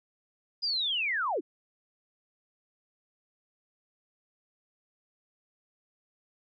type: linear sweep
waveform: sine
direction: down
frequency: 4986 to 247.9 Hz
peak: -27 dBFS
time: 0.62-1.41 s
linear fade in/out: 20 ms
effects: none